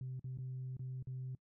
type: tone with dropouts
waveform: sine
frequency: 129 Hz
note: C3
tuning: 24 cents flat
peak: -39 dBFS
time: 0.01-1.35 s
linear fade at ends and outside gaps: 2 ms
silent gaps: 0.195-0.243 / 0.374-0.386 / 0.768-0.794 / 1.026-1.071 s
effects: noise-tail reverb RT60 0.1 s tail -23 dB re dry + tanh soft clip ceiling -37 dBFS